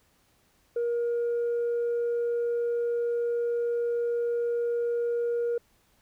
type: tone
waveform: sine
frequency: 473.3 Hz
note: A#4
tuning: 26 cents sharp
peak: -23 dBFS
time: 0.76-5.58 s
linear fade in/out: 5 ms
effects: tanh soft clip ceiling -23 dBFS + pink hiss -66 dBFS RMS until 6.01 s